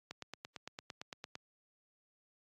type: click train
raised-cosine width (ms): 0.2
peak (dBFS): -26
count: 12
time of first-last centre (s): 0.11-1.354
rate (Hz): 8.84
effects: high-pass 100 Hz 12 dB/octave + AAC 32 kbps

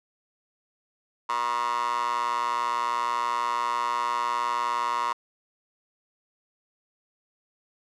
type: tone with high-pass filter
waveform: 15% pulse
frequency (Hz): 119.6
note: A#2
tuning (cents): +45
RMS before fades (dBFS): -27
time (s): 1.29-5.13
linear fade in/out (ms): 5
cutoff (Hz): 990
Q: 9
effects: low-pass 7000 Hz 12 dB/octave

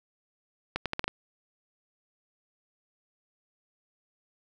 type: accelerating click train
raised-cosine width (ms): 0.3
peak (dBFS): -13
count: 6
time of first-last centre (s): 0.76-1.08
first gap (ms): 97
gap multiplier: 0.79
effects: none

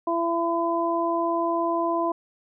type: harmonic tone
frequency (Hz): 336.9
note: E4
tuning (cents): +38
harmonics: 1 / 2 / 3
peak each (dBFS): -26 / -26 / -26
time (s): 0.07-2.12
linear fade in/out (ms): 5
effects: none

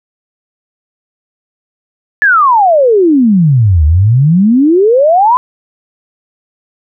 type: exponential two-way sweep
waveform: sine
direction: down then up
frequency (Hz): 1760 to 73 to 1038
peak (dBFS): -4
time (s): 2.22-5.37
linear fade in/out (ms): 0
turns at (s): 3.85
effects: none

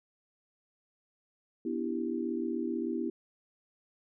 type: chord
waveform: sine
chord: E minor seventh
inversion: second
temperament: equal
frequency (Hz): 246.9 / 293.7 / 329.6 / 392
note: B3 / D4 / E4 / G4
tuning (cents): 0 / 0 / 0 / 0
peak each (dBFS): -35 / -40 / -34 / -38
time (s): 1.65-3.1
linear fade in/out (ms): 5
effects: none

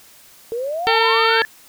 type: exponential sweep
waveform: sine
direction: up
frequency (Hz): 447.2 to 1760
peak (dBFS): -21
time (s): 0.52-1.45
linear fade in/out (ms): 0
type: harmonic tone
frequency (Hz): 451.8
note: A4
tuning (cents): +46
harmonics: 1 / 2 / 3 / 4 / 5 / 6 / 7 / 8 / 9 / 10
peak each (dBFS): -19 / -20 / -22 / -22 / -24 / -26 / -24 / -28 / -32 / -27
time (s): 0.87-1.42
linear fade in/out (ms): 0
effects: white hiss -47 dBFS RMS until 1.68 s

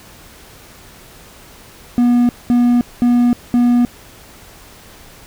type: tone bursts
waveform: triangle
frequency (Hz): 242.1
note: B3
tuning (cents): -34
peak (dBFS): -7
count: 4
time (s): 1.98-3.85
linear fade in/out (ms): 0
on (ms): 310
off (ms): 210
effects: pink hiss -41 dBFS RMS until 5.26 s

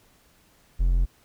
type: tone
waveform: triangle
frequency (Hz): 43.65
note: F1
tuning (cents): 0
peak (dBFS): -16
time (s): 0.79-1.06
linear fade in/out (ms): 20
effects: pink hiss -60 dBFS RMS until 1.24 s

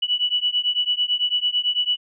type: beating tone pair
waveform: sine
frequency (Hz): 2948 / 2957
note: F#7 / F#7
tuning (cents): -7 / -2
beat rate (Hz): 9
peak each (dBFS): -22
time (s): 0.02-1.97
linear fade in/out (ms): 10
effects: none

